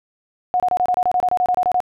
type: tone bursts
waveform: sine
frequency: 727 Hz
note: F#5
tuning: 31 cents flat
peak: -14 dBFS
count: 15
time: 0.54-1.803 s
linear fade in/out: 0 ms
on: 59 ms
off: 27 ms
effects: none